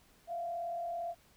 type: tone with frequency modulation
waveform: sine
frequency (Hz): 688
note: F5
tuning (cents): -26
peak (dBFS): -35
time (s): 0.27-1.15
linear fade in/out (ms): 50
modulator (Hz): 37.7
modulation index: 0.53
effects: pink hiss -65 dBFS RMS until 1.36 s